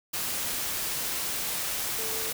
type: tone in noise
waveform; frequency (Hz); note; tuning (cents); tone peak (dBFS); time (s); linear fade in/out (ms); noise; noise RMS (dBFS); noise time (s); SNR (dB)
sine; 443.9; A4; +15; -39; 1.98-2.32; 10; white; -31; 0.13-2.33; -11
effects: none